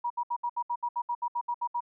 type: tone bursts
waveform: sine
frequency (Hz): 958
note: A#5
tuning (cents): +47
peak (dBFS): -27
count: 14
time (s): 0.04-1.806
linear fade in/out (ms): 10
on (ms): 63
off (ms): 68
effects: none